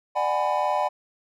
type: chord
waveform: triangle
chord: G# half-diminished seventh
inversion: second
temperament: just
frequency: 598 / 747.5 / 830.6 / 996.7 Hz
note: D5 / F#5 / G#5 / B5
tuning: +31 / +17 / 0 / +16 cents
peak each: -25 dBFS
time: 0.15-0.89 s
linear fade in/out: 20 ms
effects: none